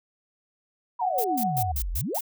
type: exponential two-way sweep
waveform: sine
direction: down then up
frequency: 1007 to 38.89 to 1007 Hz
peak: -27 dBFS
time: 0.99-2.19 s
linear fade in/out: 10 ms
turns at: 1.92 s
type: tone with tremolo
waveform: sine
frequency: 740 Hz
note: F#5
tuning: in tune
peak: -23 dBFS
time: 1.01-1.72 s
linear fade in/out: 10 ms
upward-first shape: sine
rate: 7.2 Hz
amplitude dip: 45%
type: noise bursts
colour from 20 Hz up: violet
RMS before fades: -30 dBFS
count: 6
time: 1.18-2.208 s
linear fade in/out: 5 ms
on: 63 ms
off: 130 ms
effects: none